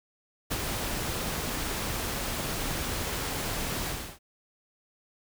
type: noise with ADSR envelope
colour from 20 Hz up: pink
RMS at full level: -29 dBFS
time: 0.5-4.19 s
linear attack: 20 ms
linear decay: 34 ms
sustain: -3 dB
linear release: 320 ms
effects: none